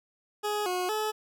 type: tone with pitch steps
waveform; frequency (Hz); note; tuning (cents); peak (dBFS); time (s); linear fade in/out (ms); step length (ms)
20% pulse; 418.2 / 362.8 / 429.8; G#4 / F#4 / A4; +12 / -34 / -41; -23; 0.43-1.12; 20; 230
effects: none